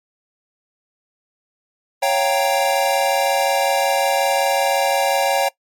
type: chord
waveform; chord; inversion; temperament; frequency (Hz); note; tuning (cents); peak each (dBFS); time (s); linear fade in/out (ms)
square; G half-diminished seventh; second; equal; 554.4 / 698.5 / 784 / 932.3; Db5 / F5 / G5 / Bb5; 0 / 0 / 0 / 0; -20 / -24 / -20 / -25; 2.02-5.49; 10
effects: noise-tail reverb RT60 0.1 s tail -21 dB re dry + MP3 64 kbps